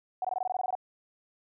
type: tone bursts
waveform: sine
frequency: 743 Hz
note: F#5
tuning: 7 cents sharp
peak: -27 dBFS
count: 12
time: 0.22-0.752 s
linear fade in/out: 2 ms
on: 26 ms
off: 20 ms
effects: none